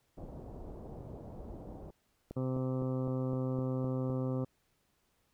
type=low-pass noise; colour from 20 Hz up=pink; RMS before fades=-46 dBFS; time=0.17-1.91 s; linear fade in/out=10 ms; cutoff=730 Hz; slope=24 dB/octave
type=click train; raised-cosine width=2 ms; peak=-29 dBFS; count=8; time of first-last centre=2.31-4.1 s; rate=3.91 Hz
type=harmonic tone; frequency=129.5 Hz; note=C3; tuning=17 cents flat; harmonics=1 / 2 / 3 / 4 / 5 / 6 / 7 / 8 / 9 / 10; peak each=-34 / -36 / -42 / -40 / -54 / -54 / -56 / -57 / -52 / -60 dBFS; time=2.36-4.45 s; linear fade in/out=10 ms
effects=pink hiss -75 dBFS RMS until 5.33 s